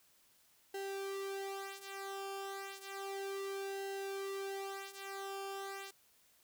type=tone with flanger; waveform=sawtooth; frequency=392 Hz; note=G4; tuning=in tune; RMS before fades=-43 dBFS; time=0.74-5.91 s; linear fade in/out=5 ms; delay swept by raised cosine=0.86 to 3.06 ms; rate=0.32 Hz; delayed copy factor=-0.75; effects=white hiss -69 dBFS RMS until 6.43 s